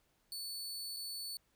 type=tone with dropouts; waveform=sawtooth; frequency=4460 Hz; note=C#8; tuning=10 cents sharp; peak=-38 dBFS; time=0.32-1.37 s; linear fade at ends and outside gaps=1 ms; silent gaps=0.964-0.968 s; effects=pink hiss -75 dBFS RMS until 1.55 s